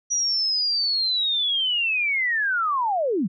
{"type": "linear sweep", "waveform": "sine", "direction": "down", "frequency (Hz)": [5840, 155.56], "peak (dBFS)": -20, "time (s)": [0.1, 3.28], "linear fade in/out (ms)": 20, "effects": []}